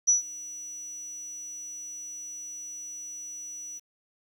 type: tone with ADSR envelope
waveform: sine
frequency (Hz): 5900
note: F#8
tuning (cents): -6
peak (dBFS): -16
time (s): 0.07-3.8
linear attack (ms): 19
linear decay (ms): 130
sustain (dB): -21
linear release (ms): 27
effects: 9-bit